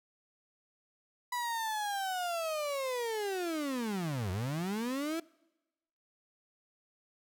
35% pulse linear two-way sweep, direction down then up, 987.8 to 87.31 to 337.5 Hz, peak -31 dBFS, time 1.32-5.2 s, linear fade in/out 5 ms, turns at 4.31 s, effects noise-tail reverb RT60 1.0 s tail -24 dB re dry

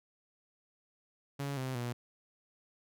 sawtooth tone with pitch steps, 140.5 / 130.34 / 120.91 Hz, C#3 / C3 / B2, +24 / -6 / -36 cents, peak -31 dBFS, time 1.39-1.93 s, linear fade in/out 10 ms, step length 180 ms, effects none

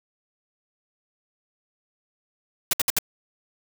white noise bursts, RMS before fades -21 dBFS, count 4, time 2.71-2.987 s, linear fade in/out 2 ms, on 22 ms, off 63 ms, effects none

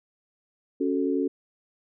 sine chord, F# minor, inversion second, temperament equal, 277.2 / 370 / 440 Hz, C#4 / F#4 / A4, 0 / 0 / 0 cents, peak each -25 / -28 / -29 dBFS, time 0.8-1.28 s, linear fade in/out 10 ms, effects none

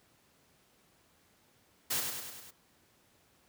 white noise with echo, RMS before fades -32 dBFS, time 1.9-2.01 s, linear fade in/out 10 ms, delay 100 ms, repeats 5, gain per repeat -4 dB, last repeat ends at 2.51 s, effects pink hiss -67 dBFS RMS until 3.48 s + high-pass 80 Hz 12 dB/octave

